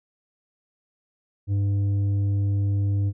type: tone with tanh clipping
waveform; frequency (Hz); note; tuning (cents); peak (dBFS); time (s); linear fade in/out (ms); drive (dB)
sine; 100; G2; +35; -21; 1.47-3.13; 50; 6
effects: none